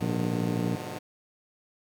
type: chord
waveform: 10% pulse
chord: G# diminished seventh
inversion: none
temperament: just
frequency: 103.83 / 124.59 / 149.51 / 179.41 Hz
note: G#2 / B2 / D3 / F3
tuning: 0 / +16 / +31 / +47 cents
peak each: -33 dBFS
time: 0-0.99 s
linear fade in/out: 10 ms
type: harmonic tone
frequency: 58.27 Hz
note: A#1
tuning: in tune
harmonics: 2 / 3 / 4 / 5 / 6 / 7 / 8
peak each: -32 / -30 / -33 / -33 / -45 / -40 / -38 dBFS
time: 0.01-0.76 s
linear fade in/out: 5 ms
effects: none